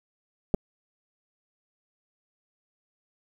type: clicks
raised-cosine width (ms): 2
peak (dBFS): -10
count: 2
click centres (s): 0.541 / 0.546
effects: 8-bit